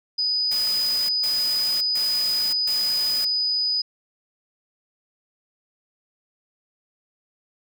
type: tone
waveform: sine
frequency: 4978 Hz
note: D#8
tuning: in tune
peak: -20 dBFS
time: 0.18-3.82 s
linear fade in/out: 10 ms
type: noise bursts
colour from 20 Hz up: white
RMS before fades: -34 dBFS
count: 4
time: 0.51-3.25 s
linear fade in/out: 5 ms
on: 580 ms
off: 140 ms
effects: none